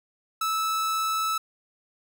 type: tone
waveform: 45% pulse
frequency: 1309 Hz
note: E6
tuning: 13 cents flat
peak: -24 dBFS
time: 0.41-1.38 s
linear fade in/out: 5 ms
effects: none